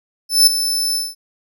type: tone with ADSR envelope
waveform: sawtooth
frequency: 5274 Hz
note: E8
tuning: in tune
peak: -3 dBFS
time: 0.29-1.15 s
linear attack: 180 ms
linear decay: 7 ms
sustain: -11 dB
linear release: 200 ms
effects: none